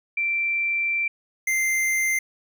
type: tone pair in turn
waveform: sine / square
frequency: 2349 / 2087 Hz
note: D7 / C7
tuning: 0 / -5 cents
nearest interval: major second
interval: 205 cents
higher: first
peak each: -21 dBFS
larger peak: neither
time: 0.17-1.08 / 1.47-2.19 s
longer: first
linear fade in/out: 5 ms
effects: none